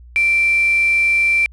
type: tone with quantisation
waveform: sine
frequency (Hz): 2349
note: D7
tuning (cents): 0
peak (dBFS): -12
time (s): 0.16-1.46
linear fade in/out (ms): 0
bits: 5
effects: added 60 Hz sine -38 dBFS peak until 1.52 s + resampled to 22050 Hz